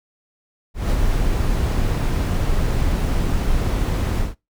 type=noise with ADSR envelope; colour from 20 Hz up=brown; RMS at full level=-17 dBFS; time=0.74-4.35 s; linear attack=170 ms; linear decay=39 ms; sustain=-2 dB; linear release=160 ms; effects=noise-tail reverb RT60 0.2 s tail -21 dB re dry